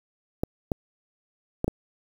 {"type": "clicks", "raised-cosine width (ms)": 2, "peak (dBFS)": -11, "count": 4, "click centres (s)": [0.435, 0.718, 1.644, 1.68], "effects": ["7-bit"]}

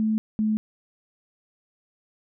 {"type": "tone pair in turn", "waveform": "sine", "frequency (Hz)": [217.9, 215.8], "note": ["A3", "A3"], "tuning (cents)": [-17, -33], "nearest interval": "unison", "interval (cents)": 16, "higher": "first", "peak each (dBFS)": -20, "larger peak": "neither", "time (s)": [[0, 0.18], [0.39, 0.57]], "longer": "neither", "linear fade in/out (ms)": 0, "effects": []}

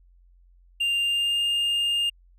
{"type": "tone with pitch glide", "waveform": "triangle", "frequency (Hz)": [2794, 2817], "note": ["F7", "F7"], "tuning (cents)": [0, 14], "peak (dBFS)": -20, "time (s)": [0.8, 2.1], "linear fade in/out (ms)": 10, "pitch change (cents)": 14, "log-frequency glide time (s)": [0.99, 1.43], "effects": ["added 44 Hz sine -53 dBFS peak until 2.38 s"]}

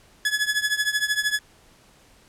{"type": "tone with tremolo", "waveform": "sawtooth", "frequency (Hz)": 1700, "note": "G#6", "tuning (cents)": 40, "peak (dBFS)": -14, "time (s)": [0.25, 1.39], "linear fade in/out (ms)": 2, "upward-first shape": "triangle", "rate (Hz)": 13, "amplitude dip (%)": 90, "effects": ["pink hiss -55 dBFS RMS until 2.28 s", "low-pass 11000 Hz 12 dB/octave"]}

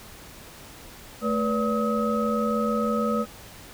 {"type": "tone cluster", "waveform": "sine", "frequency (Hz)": [219.7, 488.8, 575, 1273], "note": ["A3", "B4", "D5", "D#6"], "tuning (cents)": [-2, -18, -37, 39], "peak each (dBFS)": [-25, -28, -30, -28], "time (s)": [1.21, 3.26], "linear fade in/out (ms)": 50, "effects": ["pink hiss -45 dBFS RMS until 3.73 s"]}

